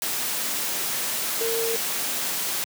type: tone in noise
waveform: sine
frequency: 457.1 Hz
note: A#4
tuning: 34 cents flat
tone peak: -25 dBFS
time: 1.41-1.76 s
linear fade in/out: 0 ms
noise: white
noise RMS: -27 dBFS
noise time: 0.02-2.64 s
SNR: -1 dB
effects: high-pass 150 Hz 12 dB/octave